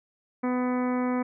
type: harmonic tone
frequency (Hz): 250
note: B3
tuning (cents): +21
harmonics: 1 / 2 / 3 / 4 / 5 / 6 / 7 / 8 / 9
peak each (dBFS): -25 / -32 / -37 / -36 / -39 / -46 / -46 / -45 / -44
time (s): 0.43-1.23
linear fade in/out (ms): 10
effects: none